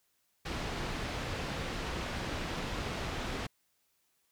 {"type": "low-pass noise", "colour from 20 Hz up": "pink", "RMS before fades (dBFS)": -37, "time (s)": [0.45, 3.47], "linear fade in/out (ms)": 10, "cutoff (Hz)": 4200, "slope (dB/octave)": 12, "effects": ["white hiss -75 dBFS RMS until 4.31 s"]}